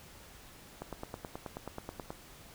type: click train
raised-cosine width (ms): 1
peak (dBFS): -25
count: 13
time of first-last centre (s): 0.82-2.105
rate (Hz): 9.34
effects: pink hiss -54 dBFS RMS until 2.54 s